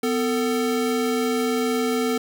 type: tone pair together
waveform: square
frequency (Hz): 250.9 / 447.1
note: B3 / A4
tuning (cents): +28 / +28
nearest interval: minor seventh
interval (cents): 1000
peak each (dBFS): -24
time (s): 0.03-2.18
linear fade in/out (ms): 5
effects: none